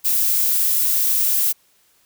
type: noise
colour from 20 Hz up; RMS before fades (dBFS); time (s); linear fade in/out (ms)
violet; -18; 0.04-1.53; 20
effects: white hiss -59 dBFS RMS until 2.05 s